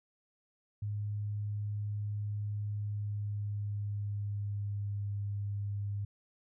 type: tone with pitch glide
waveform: sine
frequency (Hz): 103.83 to 101.46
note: G#2 to G#2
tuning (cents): 0 to -40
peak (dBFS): -33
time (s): 0.82-6.05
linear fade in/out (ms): 5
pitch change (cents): -40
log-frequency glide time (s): 2.73-5.09
effects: none